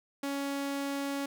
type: tone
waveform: sawtooth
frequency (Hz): 279.2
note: C#4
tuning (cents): +13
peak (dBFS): -28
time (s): 0.23-1.26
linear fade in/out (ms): 5
effects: none